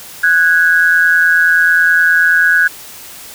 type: tone pair together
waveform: sine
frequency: 1480 / 1649.4 Hz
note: F#6 / G#6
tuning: 0 / -12 cents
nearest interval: major second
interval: 188 cents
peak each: -10 dBFS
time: 0.23-2.68 s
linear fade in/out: 10 ms
effects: white hiss -33 dBFS RMS until 3.34 s